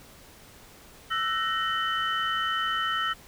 sine tone cluster, 1321 / 1501 / 1862 / 3029 Hz, E6 / F#6 / A#6 / F#7, +3 / +24 / -2 / +40 cents, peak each -27 / -36 / -31 / -31 dBFS, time 1.1-3.14 s, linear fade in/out 20 ms, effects tanh soft clip ceiling -16 dBFS + pink hiss -51 dBFS RMS until 3.27 s

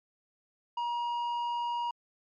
sine tone with tanh clipping, 952 Hz, A#5, 36 cents sharp, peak -31 dBFS, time 0.77-1.91 s, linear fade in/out 5 ms, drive 7 dB, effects MP3 96 kbps

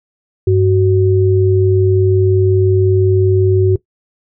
sine tone pair together, 98.87 / 373.3 Hz, G2 / F#4, +15 / +15 cents, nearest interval octave + major seventh, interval 2300 cents, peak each -11 dBFS, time 0.47-3.76 s, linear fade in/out 5 ms, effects noise-tail reverb RT60 0.1 s tail -18 dB re dry

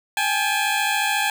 15% pulse tone pair together, 798.9 / 853 Hz, G5 / G#5, +33 / +46 cents, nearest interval minor second, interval 113 cents, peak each -16 dBFS, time 0.17-1.3 s, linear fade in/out 2 ms, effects none

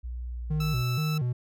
sine tone with pitch glide, 60.6 to 58.87 Hz, B1 to A#1, -32 to +18 cents, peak -32 dBFS, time 0.03-0.83 s, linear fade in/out 20 ms, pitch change -50 cents, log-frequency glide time 0.29-0.5 s
triangle tone with vibrato, 137.4 Hz, C#3, 15 cents flat, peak -23 dBFS, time 0.5-1.33 s, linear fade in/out 10 ms, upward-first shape square, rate 2.1 Hz, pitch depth 190 cents each way
15% pulse tone, 1318.5 Hz, E6, in tune, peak -28 dBFS, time 0.6-1.18 s, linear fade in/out 5 ms
effects none

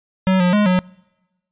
square tone with pitch steps, 187.9 / 179.1 / 208.4 / 182.8 Hz, F#3 / F3 / G#3 / F#3, +27 / +44 / +6 / -21 cents, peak -13 dBFS, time 0.27-0.79 s, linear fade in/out 0 ms, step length 130 ms, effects noise-tail reverb RT60 1.0 s tail -26 dB re dry + resampled to 8000 Hz

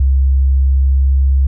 sine tone with pitch glide, 67 to 67.43 Hz, C2 to C#2, +42 to -47 cents, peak -8 dBFS, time 0-1.47 s, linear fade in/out 5 ms, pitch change +11 cents, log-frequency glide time 0.52-1.2 s, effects none

